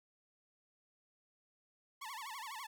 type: tone with vibrato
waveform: sawtooth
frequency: 987.8 Hz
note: B5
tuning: in tune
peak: -40 dBFS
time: 2.01-2.67 s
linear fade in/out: 10 ms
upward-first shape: sine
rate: 12 Hz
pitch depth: 240 cents each way
effects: none